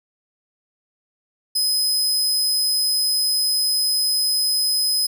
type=tone; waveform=sawtooth; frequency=5050 Hz; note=D#8; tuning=25 cents sharp; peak=-15 dBFS; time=1.55-5.07 s; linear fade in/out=10 ms; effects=none